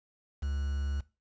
triangle tone with quantisation, 70.5 Hz, C#2, 30 cents sharp, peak -28 dBFS, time 0.42-1.01 s, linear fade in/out 10 ms, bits 8, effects noise-tail reverb RT60 0.3 s tail -19 dB re dry + resampled to 16000 Hz

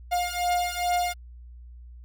45% pulse beating tone pair, 708 / 710.4 Hz, F5 / F5, +23 / +29 cents, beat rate 2.4 Hz, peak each -27 dBFS, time 0.11-1.14 s, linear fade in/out 20 ms, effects added 60 Hz sine -42 dBFS peak until 2.04 s

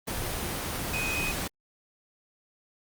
sine tone in noise, 2507 Hz, D#7, 12 cents sharp, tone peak -30 dBFS, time 0.93-1.32 s, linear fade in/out 10 ms, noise pink, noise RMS -32 dBFS, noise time 0.07-1.48 s, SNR -1 dB, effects Opus 24 kbps

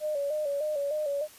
sine tone with vibrato, 587.3 Hz, D5, in tune, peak -27 dBFS, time 0-1.28 s, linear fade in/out 50 ms, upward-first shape square, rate 3.3 Hz, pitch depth 65 cents each way, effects white hiss -52 dBFS RMS until 1.38 s + resampled to 32000 Hz

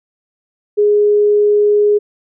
sine tone, 415.3 Hz, G#4, in tune, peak -8 dBFS, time 0.77-1.99 s, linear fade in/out 20 ms, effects none

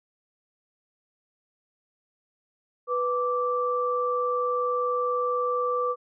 sine tone pair together, 493.9 / 1169.6 Hz, B4 / D6, 0 / -7 cents, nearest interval octave + minor third, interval 1493 cents, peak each -26 dBFS, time 2.87-5.96 s, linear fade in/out 50 ms, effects none

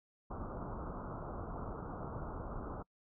pink low-pass noise, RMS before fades -43 dBFS, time 0.3-2.83 s, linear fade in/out 10 ms, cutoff 1400 Hz, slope 96 dB/octave, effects noise-tail reverb RT60 0.1 s tail -26 dB re dry

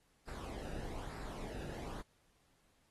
brown noise with flanger, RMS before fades -45 dBFS, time 0.27-2.02 s, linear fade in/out 10 ms, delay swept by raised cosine 0.31 to 0.94 ms, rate 1.1 Hz, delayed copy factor -0.55, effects pink hiss -74 dBFS RMS until 2.9 s + AAC 32 kbps

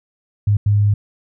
sine tone bursts at uneven times, 103.1 Hz, G#2, 12 cents flat, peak -11 dBFS, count 2, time 0.47-0.57 / 0.66-0.94 s, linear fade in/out 5 ms, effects none

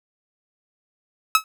sawtooth tone with exponential decay, 1291 Hz, E6, 37 cents flat, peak -5 dBFS, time 1.35-1.44 s, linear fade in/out 1 ms, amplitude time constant 18 ms, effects none

